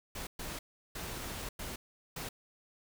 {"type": "noise bursts at uneven times", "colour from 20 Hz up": "pink", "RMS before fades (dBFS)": -41, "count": 5, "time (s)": [[0.15, 0.27], [0.39, 0.59], [0.95, 1.49], [1.59, 1.76], [2.16, 2.29]], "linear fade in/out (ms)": 5, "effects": []}